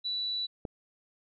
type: tone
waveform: sine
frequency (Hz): 3951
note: B7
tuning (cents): 0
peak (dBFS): -30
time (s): 0.04-0.47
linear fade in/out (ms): 20
type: click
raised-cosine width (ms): 2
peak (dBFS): -22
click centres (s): 0.652
effects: none